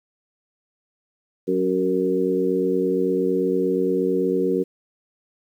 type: harmonic tone with a mistuned harmonic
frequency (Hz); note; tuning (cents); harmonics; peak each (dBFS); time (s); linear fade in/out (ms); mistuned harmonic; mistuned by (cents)
92.6; F#2; +2; 2 / 3 / 4 / 5; -27 / -25 / -22 / -23; 1.47-4.64; 20; 4; +18
effects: 9-bit